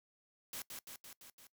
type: noise with echo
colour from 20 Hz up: white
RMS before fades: -44 dBFS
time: 0.53-0.62 s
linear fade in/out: 2 ms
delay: 170 ms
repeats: 5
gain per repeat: -3 dB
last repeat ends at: 1.47 s
effects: noise-tail reverb RT60 0.1 s tail -20 dB re dry